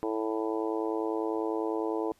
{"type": "harmonic tone", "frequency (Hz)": 110, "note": "A2", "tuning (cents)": 0, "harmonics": [3, 4, 5, 6, 7, 8, 9], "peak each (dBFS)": [-32, -32, -39, -41, -41, -40, -41], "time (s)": [0.03, 2.12], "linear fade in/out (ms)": 0, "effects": ["pink hiss -65 dBFS RMS until 2.19 s", "resampled to 32000 Hz"]}